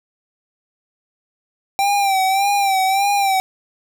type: tone with vibrato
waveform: square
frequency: 784 Hz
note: G5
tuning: in tune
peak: -15 dBFS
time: 1.79-3.4 s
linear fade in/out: 0 ms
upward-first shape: sine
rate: 1.7 Hz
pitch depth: 61 cents each way
effects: none